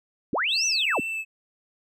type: linear two-way sweep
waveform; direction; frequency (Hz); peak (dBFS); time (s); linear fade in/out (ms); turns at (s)
sine; up then down; 155.56 to 6150 to 155.56; -22; 0.33-1; 2; 0.66
type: tone with vibrato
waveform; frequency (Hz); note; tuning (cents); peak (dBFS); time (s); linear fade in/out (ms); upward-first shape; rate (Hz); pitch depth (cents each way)
triangle; 2637; E7; 0; -26; 0.48-1.25; 50; sine; 2.2; 22
effects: none